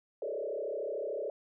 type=tone with frequency modulation; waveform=sine; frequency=504 Hz; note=B4; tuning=35 cents sharp; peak=-33 dBFS; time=0.22-1.3 s; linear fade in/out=2 ms; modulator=33.4 Hz; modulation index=3.1; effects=none